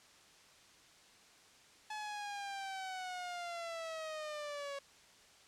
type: linear sweep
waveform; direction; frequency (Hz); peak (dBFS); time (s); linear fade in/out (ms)
sawtooth; down; 858 to 554.4; -37; 1.9-4.79; 5
effects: white hiss -62 dBFS RMS until 5.47 s + low-pass 7000 Hz 12 dB/octave